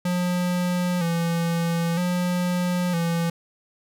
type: tone with vibrato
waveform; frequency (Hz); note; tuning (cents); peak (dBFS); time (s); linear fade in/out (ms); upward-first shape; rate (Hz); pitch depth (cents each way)
square; 173.4; F3; -12; -22; 0.05-3.3; 5; square; 0.52; 51
effects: none